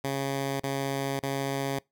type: tone bursts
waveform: 10% pulse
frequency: 137.3 Hz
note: C#3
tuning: 16 cents flat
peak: -20 dBFS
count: 3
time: 0.04-1.79 s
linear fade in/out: 5 ms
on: 560 ms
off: 35 ms
effects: noise-tail reverb RT60 0.2 s tail -25 dB re dry